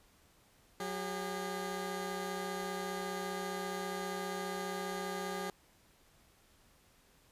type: tone pair together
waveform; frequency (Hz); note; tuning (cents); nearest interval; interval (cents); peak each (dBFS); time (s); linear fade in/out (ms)
15% pulse; 185 / 404.9; F#3 / G#4; 0 / -44; octave + major second; 1356; -34 / -33; 0.8-5.5; 2
effects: pink hiss -66 dBFS RMS until 7.31 s + resampled to 32000 Hz

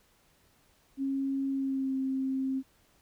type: tone with pitch glide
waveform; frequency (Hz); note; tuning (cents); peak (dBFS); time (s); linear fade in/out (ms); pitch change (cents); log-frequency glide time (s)
sine; 271.8 to 265.4; C#4 to C4; -34 to +25; -28; 0.97-2.63; 50; -41; 1.5-1.95
effects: pink hiss -66 dBFS RMS until 3.01 s

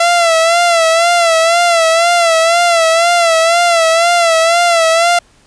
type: tone with vibrato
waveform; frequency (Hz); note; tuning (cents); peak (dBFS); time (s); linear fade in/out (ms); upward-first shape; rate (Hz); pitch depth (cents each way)
sawtooth; 673; E5; +36; -4; 0-5.19; 5; sine; 2; 64
effects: pink hiss -49 dBFS RMS until 5.46 s + resampled to 22050 Hz

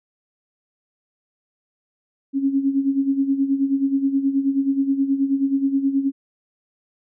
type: tone with tremolo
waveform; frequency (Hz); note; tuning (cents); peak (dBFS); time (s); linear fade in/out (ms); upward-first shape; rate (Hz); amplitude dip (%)
sine; 273.9; C#4; -21; -14; 2.33-6.12; 50; sine; 9.4; 70
effects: none

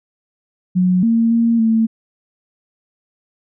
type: tone with pitch steps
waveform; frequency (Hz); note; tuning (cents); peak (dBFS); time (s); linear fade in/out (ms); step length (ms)
sine; 182.3 / 228.9 / 231.3 / 224.1; F#3 / A#3 / A#3 / A3; -25 / -31 / -13 / +32; -11; 0.75-1.87; 20; 280
effects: none

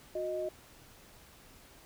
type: tone pair together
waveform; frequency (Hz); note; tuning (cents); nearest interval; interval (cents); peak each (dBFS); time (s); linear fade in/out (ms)
sine; 363.8 / 622.3; F#4 / D#5; -29 / 0; major sixth; 929; -37 / -34; 0.15-0.49; 5
effects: pink hiss -57 dBFS RMS until 1.85 s

